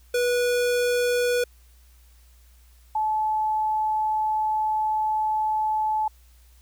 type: tone pair in turn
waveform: square / sine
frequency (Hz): 488.1 / 863.7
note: B4 / A5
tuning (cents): -20 / -32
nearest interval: minor seventh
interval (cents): 988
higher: second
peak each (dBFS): -21 / -21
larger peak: neither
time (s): 0.14-1.44 / 2.95-6.08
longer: second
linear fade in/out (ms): 5
effects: added 60 Hz sine -51 dBFS peak until 6.61 s + white hiss -61 dBFS RMS until 6.61 s